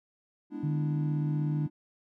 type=chord; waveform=triangle; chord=E dominant seventh; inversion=first; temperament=equal; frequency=207.7 / 246.9 / 293.7 / 329.6 Hz; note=G#3 / B3 / D4 / E4; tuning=0 / 0 / 0 / 0 cents; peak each=-41 / -40 / -35 / -40 dBFS; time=0.5-1.7 s; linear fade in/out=50 ms
type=tone; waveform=sine; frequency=150.3 Hz; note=D3; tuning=40 cents sharp; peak=-27 dBFS; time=0.63-1.67 s; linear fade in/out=10 ms
effects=none